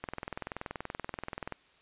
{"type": "click train", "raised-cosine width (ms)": 0.5, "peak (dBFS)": -21, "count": 32, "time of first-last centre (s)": [0.04, 1.523], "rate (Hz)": 20.9, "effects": ["white hiss -63 dBFS RMS until 1.81 s", "resampled to 8000 Hz"]}